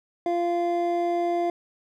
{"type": "tone pair together", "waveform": "triangle", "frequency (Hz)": [346, 692], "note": ["F4", "F5"], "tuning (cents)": [-16, -16], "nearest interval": "octave", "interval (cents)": 1200, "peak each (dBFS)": [-23, -23], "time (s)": [0.26, 1.5], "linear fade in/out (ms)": 2, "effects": []}